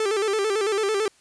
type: tone with vibrato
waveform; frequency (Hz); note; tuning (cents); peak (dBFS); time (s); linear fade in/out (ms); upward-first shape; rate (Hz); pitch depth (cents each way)
45% pulse; 415.3; G#4; 0; -21; 0-1.08; 2; square; 9; 89
effects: white hiss -58 dBFS RMS until 1.2 s + resampled to 22050 Hz